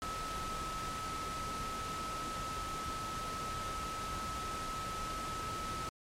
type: tone in noise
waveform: sine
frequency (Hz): 1296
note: E6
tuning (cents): -30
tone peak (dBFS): -39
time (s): 0.02-5.89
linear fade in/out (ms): 0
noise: pink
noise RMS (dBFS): -42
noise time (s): 0.02-5.89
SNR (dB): 0
effects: low-pass 9000 Hz 12 dB/octave + MP3 96 kbps